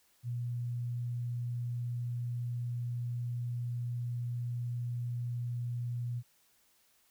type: tone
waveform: sine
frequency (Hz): 120.7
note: B2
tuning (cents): -39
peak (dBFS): -33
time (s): 0.23-6.23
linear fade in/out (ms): 50
effects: white hiss -69 dBFS RMS until 7.1 s